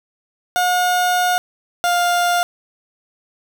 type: tone pair in turn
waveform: 30% pulse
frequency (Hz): 720 / 702.7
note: F#5 / F5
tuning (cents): -47 / +10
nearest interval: unison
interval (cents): 43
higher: first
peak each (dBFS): -12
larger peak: neither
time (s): 0.56-1.38 / 1.84-2.43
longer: first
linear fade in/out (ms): 0
effects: none